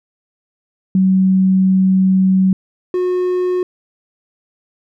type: tone pair in turn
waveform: sine / triangle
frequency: 188.8 / 363.1 Hz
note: F#3 / F#4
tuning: +35 / -33 cents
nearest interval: major seventh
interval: 1132 cents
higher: second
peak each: -9 / -12 dBFS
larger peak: first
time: 0.95-2.53 / 2.94-3.63 s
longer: first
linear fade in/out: 2 ms
effects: none